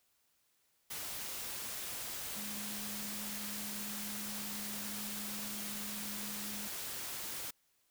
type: tone in noise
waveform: sine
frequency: 207.7 Hz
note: G#3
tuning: in tune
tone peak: -46 dBFS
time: 2.36-6.68 s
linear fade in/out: 10 ms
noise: white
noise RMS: -42 dBFS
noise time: 0.9-7.51 s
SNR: -7 dB
effects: white hiss -75 dBFS RMS until 7.9 s